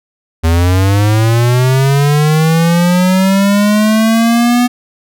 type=linear sweep; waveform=square; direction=up; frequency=80.2 to 246.9 Hz; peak=-8 dBFS; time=0.43-4.68 s; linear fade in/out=20 ms; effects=none